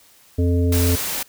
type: harmonic tone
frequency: 87.2 Hz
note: F2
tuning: 2 cents flat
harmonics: 1 / 3 / 5 / 7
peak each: -16 / -22 / -25 / -34 dBFS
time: 0.38-0.96 s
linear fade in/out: 10 ms
type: noise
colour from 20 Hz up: white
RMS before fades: -25 dBFS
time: 0.72-1.23 s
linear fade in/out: 5 ms
effects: white hiss -52 dBFS RMS until 1.28 s